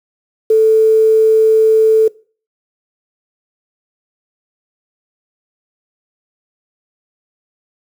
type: tone with quantisation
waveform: sine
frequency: 440 Hz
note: A4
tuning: in tune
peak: -6 dBFS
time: 0.5-2.08 s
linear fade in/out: 5 ms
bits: 6
effects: noise-tail reverb RT60 0.4 s tail -22 dB re dry